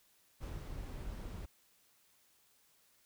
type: noise with ADSR envelope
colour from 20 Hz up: brown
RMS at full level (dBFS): -42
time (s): 0.4-1.46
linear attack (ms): 30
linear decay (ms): 200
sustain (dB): -2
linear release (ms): 13
effects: white hiss -70 dBFS RMS until 3.05 s